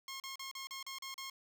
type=tone bursts; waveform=10% pulse; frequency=1076 Hz; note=C6; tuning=48 cents sharp; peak=-34 dBFS; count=8; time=0.08-1.299 s; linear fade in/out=2 ms; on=120 ms; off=37 ms; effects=none